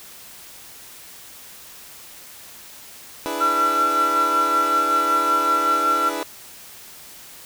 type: chord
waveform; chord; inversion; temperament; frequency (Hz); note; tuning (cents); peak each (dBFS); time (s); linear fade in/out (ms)
20% pulse; E dominant seventh; third; equal; 293.7 / 329.6 / 415.3 / 493.9; D4 / E4 / G#4 / B4; 0 / 0 / 0 / 0; -26 / -25 / -27 / -25; 3.26-6.23; 0
type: tone with tremolo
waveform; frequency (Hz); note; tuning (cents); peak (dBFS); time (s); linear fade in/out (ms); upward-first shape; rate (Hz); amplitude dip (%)
sine; 1358; F6; -49; -15; 3.4-6.1; 20; sine; 5.3; 40
effects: white hiss -42 dBFS RMS until 7.45 s